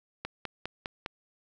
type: click train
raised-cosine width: 0.3 ms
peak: -18 dBFS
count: 5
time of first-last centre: 0.25-1.061 s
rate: 4.93 Hz
effects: none